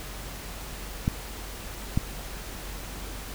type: clicks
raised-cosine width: 5 ms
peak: -10 dBFS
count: 2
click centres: 1.079 / 1.975 s
effects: added 47 Hz sine -39 dBFS peak until 3.34 s + pink hiss -40 dBFS RMS until 3.34 s